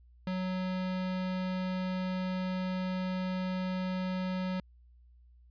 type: tone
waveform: square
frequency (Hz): 185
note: F#3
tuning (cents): 0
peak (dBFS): -32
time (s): 0.27-4.6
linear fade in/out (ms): 2
effects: added 60 Hz sine -56 dBFS peak until 5.5 s + resampled to 11025 Hz